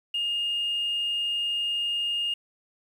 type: tone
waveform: sine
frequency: 2836 Hz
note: F7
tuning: 26 cents sharp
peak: -24 dBFS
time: 0.14-2.34 s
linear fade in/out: 5 ms
effects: tanh soft clip ceiling -20 dBFS + 9-bit